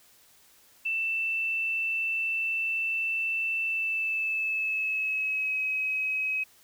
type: tone with pitch glide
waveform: sine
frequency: 2664 to 2545 Hz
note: E7 to D#7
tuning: +18 to +39 cents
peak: -26 dBFS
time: 0.85-6.44 s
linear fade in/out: 10 ms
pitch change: -79 cents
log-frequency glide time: 3.65-5.59 s
effects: white hiss -59 dBFS RMS until 6.63 s